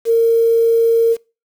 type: tone with quantisation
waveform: sine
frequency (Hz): 459.1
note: A#4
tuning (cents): -26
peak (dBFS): -9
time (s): 0.05-1.17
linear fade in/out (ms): 50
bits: 6
effects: noise-tail reverb RT60 0.3 s tail -23 dB re dry